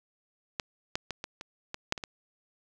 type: clicks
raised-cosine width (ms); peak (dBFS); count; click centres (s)
0.2; -13 / -12 / -17 / -19 / -23 / -18 / -8 / -21 / -19; 9; 0.598 / 0.955 / 1.107 / 1.241 / 1.411 / 1.744 / 1.924 / 1.978 / 2.038
effects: none